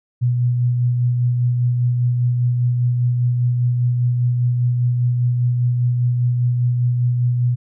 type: tone with tremolo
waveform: sine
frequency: 122.5 Hz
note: B2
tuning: 14 cents flat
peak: -13 dBFS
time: 0.21-7.56 s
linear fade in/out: 20 ms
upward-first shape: sine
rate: 5 Hz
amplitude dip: 30%
effects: none